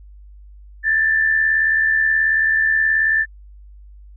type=tone pair together; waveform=sine; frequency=1691 / 1769.6 Hz; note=G#6 / A6; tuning=+31 / +9 cents; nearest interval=minor second; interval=78 cents; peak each=-24 / -14 dBFS; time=0.83-3.26 s; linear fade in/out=50 ms; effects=added 50 Hz sine -39 dBFS peak until 4.16 s